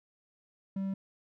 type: tone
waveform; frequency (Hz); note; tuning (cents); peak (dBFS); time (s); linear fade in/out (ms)
triangle; 193.8; G3; -20; -29; 0.76-0.94; 5
effects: none